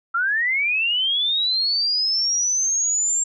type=linear sweep; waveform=sine; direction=up; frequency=1331 to 7459 Hz; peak=-18 dBFS; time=0.14-3.24 s; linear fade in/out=10 ms; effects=none